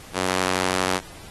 sawtooth tone with high-pass filter, 92.5 Hz, F#2, in tune, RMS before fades -24 dBFS, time 0.13-1.01 s, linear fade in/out 50 ms, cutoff 330 Hz, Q 0.55, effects pink hiss -44 dBFS RMS until 1.3 s + AAC 32 kbps

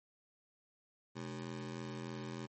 25% pulse ring-modulated tone, 169.8 Hz, F3, 48 cents flat, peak -35 dBFS, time 1.15-2.47 s, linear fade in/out 20 ms, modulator 41.6 Hz, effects MP3 32 kbps

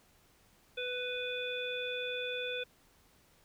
harmonic tone, 496.7 Hz, B4, 10 cents sharp, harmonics 1 / 3 / 5 / 7, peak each -38 / -43 / -40 / -41 dBFS, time 0.77-2.64 s, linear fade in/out 10 ms, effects pink hiss -66 dBFS RMS until 3.44 s

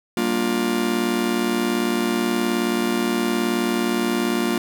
45% pulse chord, G minor seventh, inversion none, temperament just, 196 / 235.2 / 294 / 352.8 Hz, G3 / Bb3 / D4 / F4, 0 / +16 / +2 / +18 cents, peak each -28 / -23 / -29 / -24 dBFS, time 0.17-4.58 s, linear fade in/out 2 ms, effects none

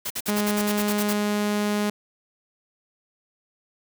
white noise bursts, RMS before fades -29 dBFS, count 11, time 0.05-1.134 s, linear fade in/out 10 ms, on 54 ms, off 49 ms
sawtooth tone, 207.7 Hz, G#3, in tune, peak -18 dBFS, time 0.28-1.9 s, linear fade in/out 5 ms
effects none

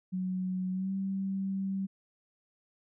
sine tone with pitch glide, 185 to 193.41 Hz, F#3 to G3, 0 to -23 cents, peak -30 dBFS, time 0.12-1.87 s, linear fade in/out 20 ms, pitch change +77 cents, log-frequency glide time 0.72-0.92 s, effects none

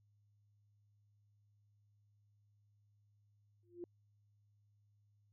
sine tone with exponential growth, 349.2 Hz, F4, in tune, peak -40 dBFS, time 3.63-3.84 s, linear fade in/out 1 ms, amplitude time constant 45 ms, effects added 103 Hz sine -70 dBFS peak until 5.32 s

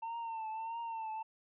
triangle tone with vibrato, 902 Hz, A5, 43 cents sharp, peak -36 dBFS, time 0.02-1.23 s, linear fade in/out 10 ms, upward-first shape triangle, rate 1.6 Hz, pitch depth 63 cents each way, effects resampled to 8000 Hz

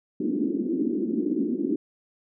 white band-pass noise, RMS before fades -26 dBFS, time 0.2-1.76 s, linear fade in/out 5 ms, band 220 to 350 Hz, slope 48 dB/octave, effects none

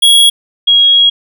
square / sine tone pair in turn, 3322 / 3299 Hz, G#7 / G#7, 0 / -12 cents, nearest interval unison, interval 12 cents, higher first, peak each -4 dBFS, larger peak neither, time 0.02-0.3 / 0.67-1.1 s, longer second, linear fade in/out 10 ms, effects none

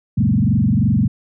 sine tone with frequency modulation, 164.81 Hz, E3, in tune, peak -12 dBFS, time 0.17-1.08 s, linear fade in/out 10 ms, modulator 23 Hz, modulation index 3.1, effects none

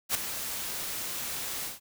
white noise with ADSR envelope, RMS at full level -25 dBFS, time 0.09-1.8 s, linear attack 57 ms, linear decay 8 ms, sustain -10 dB, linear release 150 ms, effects none

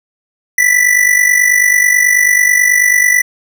square tone with amplitude modulation, 1975.5 Hz, B6, in tune, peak -5 dBFS, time 0.58-3.22 s, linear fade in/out 5 ms, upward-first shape sine, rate 49.2 Hz, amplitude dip 70%, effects none

